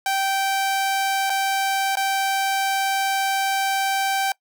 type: tone with dropouts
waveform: sawtooth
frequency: 779 Hz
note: G5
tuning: 11 cents flat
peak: -16 dBFS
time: 0.06-4.32 s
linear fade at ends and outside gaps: 2 ms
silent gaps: 1.297-1.301 / 1.955-1.97 s
effects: noise-tail reverb RT60 0.1 s tail -23 dB re dry